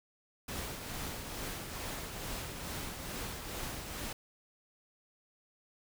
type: noise with tremolo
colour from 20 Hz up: pink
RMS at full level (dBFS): -39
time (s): 0.48-4.13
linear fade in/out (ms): 5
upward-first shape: triangle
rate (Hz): 2.3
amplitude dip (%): 45
effects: none